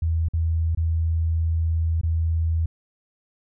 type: tone with dropouts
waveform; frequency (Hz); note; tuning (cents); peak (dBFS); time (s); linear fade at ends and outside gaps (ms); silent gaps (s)
sine; 81.7; E2; -15; -19; 0.02-2.66; 5; 0.286-0.335 / 0.75-0.773 / 2.013-2.033
effects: none